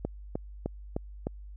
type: click train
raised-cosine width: 2 ms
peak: -17 dBFS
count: 5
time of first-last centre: 0.05-1.27 s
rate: 3.28 Hz
effects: added 50 Hz sine -42 dBFS peak until 1.56 s